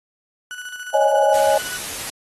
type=tone with tremolo; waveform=35% pulse; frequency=1480 Hz; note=F#6; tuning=in tune; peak=-27 dBFS; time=0.51-1.78 s; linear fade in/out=0 ms; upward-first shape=square; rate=14 Hz; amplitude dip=50%
type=chord; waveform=sine; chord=C# suspended second; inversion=none; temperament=just; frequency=554.4 / 623.7 / 831.5 Hz; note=C#5 / D#5 / G#5; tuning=0 / +4 / +2 cents; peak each=-18 dBFS; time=0.94-1.58 s; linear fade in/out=5 ms
type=noise; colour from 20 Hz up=white; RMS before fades=-29 dBFS; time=1.34-2.1 s; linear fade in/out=2 ms
effects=AAC 32 kbps